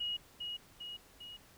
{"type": "tone with echo", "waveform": "sine", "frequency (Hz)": 2892, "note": "F#7", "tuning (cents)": -40, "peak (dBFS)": -34, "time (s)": [0, 0.17], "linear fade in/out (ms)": 10, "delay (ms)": 400, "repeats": 3, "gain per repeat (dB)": -4, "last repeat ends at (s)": 1.37, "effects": ["pink hiss -61 dBFS RMS until 1.57 s"]}